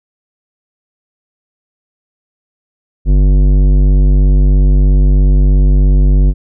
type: tone with tanh clipping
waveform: sine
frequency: 48.46 Hz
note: G1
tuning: 19 cents flat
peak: -7 dBFS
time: 3.05-6.34 s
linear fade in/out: 50 ms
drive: 14 dB
effects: none